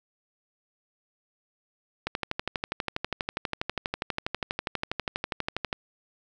click train, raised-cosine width 0.3 ms, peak -12 dBFS, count 46, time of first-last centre 2.07-5.729 s, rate 12.3 Hz, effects none

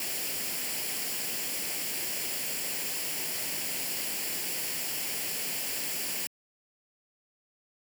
white noise with comb filter, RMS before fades -33 dBFS, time 0-6.27 s, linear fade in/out 2 ms, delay 0.4 ms, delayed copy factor +0.55, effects high-pass 150 Hz 12 dB/octave

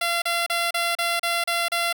10% pulse tone bursts, 685 Hz, F5, 34 cents flat, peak -13 dBFS, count 8, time 0.01-1.928 s, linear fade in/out 5 ms, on 210 ms, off 34 ms, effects none

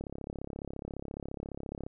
click train, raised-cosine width 2 ms, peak -25 dBFS, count 65, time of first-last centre 0.01-1.865 s, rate 34.5 Hz, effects none

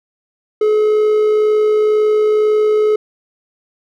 triangle tone with amplitude modulation, 426.8 Hz, G#4, 47 cents sharp, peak -7 dBFS, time 0.61-2.96 s, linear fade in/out 5 ms, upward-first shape sine, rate 62 Hz, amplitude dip 25%, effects none

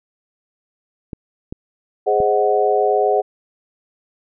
clicks, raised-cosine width 3 ms, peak -15 dBFS, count 3, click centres 1.132 / 1.525 / 2.203 s
sine chord, Ab dominant seventh, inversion none, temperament equal, 415.3 / 523.3 / 622.3 / 740 Hz, Ab4 / C5 / Eb5 / Gb5, 0 / 0 / 0 / 0 cents, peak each -17 / -21 / -21 / -18 dBFS, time 2.06-3.22 s, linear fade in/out 20 ms
effects none

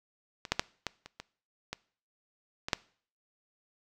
clicks, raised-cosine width 0.2 ms, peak -22 / -8 / -8 / -14 / -27 / -23 / -18 / -18 / -7 dBFS, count 9, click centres 0.452 / 0.52 / 0.595 / 0.867 / 1.06 / 1.2 / 1.73 / 2.685 / 2.732 s, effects noise-tail reverb RT60 0.5 s tail -22 dB re dry

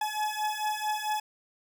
40% pulse beating tone pair, 849 / 853.5 Hz, G#5 / G#5, +38 / +47 cents, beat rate 4.5 Hz, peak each -31 dBFS, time 0.01-1.2 s, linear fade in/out 5 ms, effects none

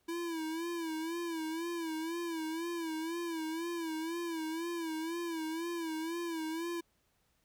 square tone with vibrato, 329.6 Hz, E4, in tune, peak -36 dBFS, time 0.08-6.81 s, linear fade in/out 10 ms, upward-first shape sine, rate 2 Hz, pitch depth 79 cents each way, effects pink hiss -75 dBFS RMS until 7.44 s

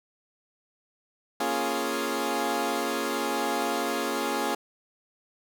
15% pulse chord, Bb minor seventh, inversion none, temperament equal, 233.1 / 277.2 / 349.2 / 415.3 Hz, Bb3 / Db4 / F4 / Ab4, 0 / 0 / 0 / 0 cents, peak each -27 / -25 / -26 / -25 dBFS, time 1.4-4.55 s, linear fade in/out 5 ms, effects none

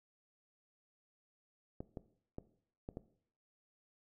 clicks, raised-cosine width 2 ms, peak -29 dBFS, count 5, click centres 1.805 / 1.972 / 2.384 / 2.889 / 2.971 s, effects noise-tail reverb RT60 0.6 s tail -17 dB re dry

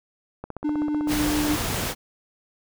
click train, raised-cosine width 1 ms, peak -19 dBFS, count 19, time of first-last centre 0.44-1.579 s, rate 15.8 Hz
triangle tone with tremolo, 299.3 Hz, D4, 33 cents sharp, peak -19 dBFS, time 0.64-1.56 s, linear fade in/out 10 ms, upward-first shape sine, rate 7.1 Hz, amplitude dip 25%
pink noise, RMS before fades -27 dBFS, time 1.07-1.95 s, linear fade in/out 50 ms
effects none

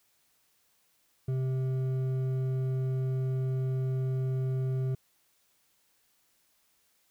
sine tone with hard clipping, 130.6 Hz, C3, 3 cents flat, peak -29 dBFS, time 1.28-4.95 s, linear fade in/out 5 ms, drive 7 dB, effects white hiss -70 dBFS RMS until 7.1 s

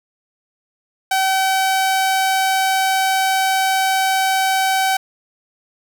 sawtooth tone, 765 Hz, G5, 42 cents flat, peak -11 dBFS, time 1.11-4.97 s, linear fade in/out 5 ms, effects none

